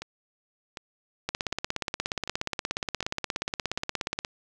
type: two click trains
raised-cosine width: 0.2 ms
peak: -19 / -11 dBFS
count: 6 / 51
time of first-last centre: 0.02-3.779 / 1.29-4.249 s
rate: 1.33 / 16.9 Hz
effects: none